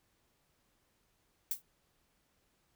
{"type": "noise with exponential decay", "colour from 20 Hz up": "violet", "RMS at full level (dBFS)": -30, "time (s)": [1.51, 1.62], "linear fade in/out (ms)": 2, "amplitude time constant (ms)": 23, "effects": ["pink hiss -75 dBFS RMS until 2.75 s"]}